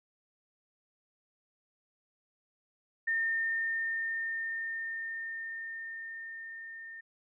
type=tone with level ramp; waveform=sine; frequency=1817 Hz; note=A#6; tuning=45 cents flat; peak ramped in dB=-27 to -43 dBFS; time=3.07-7.01 s; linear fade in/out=10 ms; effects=none